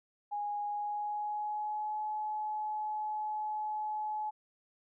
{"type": "tone with pitch glide", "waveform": "sine", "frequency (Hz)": [826, 852.7], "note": ["G#5", "G#5"], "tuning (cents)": [-10, 45], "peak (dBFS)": -33, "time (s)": [0.31, 4.31], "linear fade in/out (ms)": 20, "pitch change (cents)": 55, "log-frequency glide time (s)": [0.65, 2.01], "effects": []}